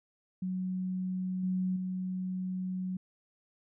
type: tone with level steps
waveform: sine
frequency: 185 Hz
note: F#3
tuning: in tune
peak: -31 / -28 / -32 dBFS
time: 0.42-2.97 s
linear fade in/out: 5 ms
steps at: 1.43 / 1.76 s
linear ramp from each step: 5 ms
effects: none